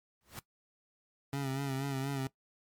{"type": "noise with exponential growth", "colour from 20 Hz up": "pink", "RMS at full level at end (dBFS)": -40, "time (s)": [0.21, 0.39], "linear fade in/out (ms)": 0, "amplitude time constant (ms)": 37}
{"type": "tone with vibrato", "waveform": "25% pulse", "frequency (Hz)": 136.5, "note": "C#3", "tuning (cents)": -26, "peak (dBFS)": -29, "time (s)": [1.33, 2.27], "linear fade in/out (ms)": 2, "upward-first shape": "sine", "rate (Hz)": 4.2, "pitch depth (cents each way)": 52}
{"effects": ["noise-tail reverb RT60 0.1 s tail -18 dB re dry", "MP3 96 kbps"]}